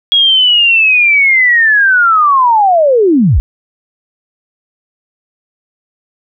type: linear sweep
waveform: sine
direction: down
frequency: 3322 to 41.2 Hz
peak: -5 dBFS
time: 0.12-3.4 s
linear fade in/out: 0 ms
effects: none